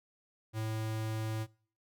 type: tone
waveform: square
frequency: 110 Hz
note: A2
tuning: in tune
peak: -34 dBFS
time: 0.53-1.47 s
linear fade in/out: 50 ms
effects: noise-tail reverb RT60 0.5 s tail -24 dB re dry